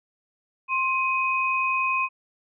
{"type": "tone pair together", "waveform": "sine", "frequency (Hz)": [1056.6, 2513], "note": ["C6", "D#7"], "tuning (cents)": [17, 17], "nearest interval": "octave + minor third", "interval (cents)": 1500, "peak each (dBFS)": -24, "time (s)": [0.68, 2.09], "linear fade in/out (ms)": 50, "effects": []}